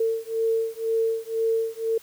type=beating tone pair; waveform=sine; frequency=450 / 452 Hz; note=A4 / A4; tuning=+39 / +47 cents; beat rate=2 Hz; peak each=-25 dBFS; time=0-1.98 s; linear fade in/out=5 ms; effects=white hiss -51 dBFS RMS until 2.02 s